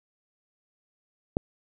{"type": "click", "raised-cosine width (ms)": 2, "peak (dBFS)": -11, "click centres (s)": 1.369, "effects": []}